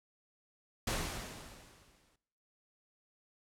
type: noise with exponential decay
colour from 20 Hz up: pink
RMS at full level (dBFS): -33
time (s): 0.87-2.16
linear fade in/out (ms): 5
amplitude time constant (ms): 280
effects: noise-tail reverb RT60 0.9 s tail -20 dB re dry + low-pass 11000 Hz 12 dB/octave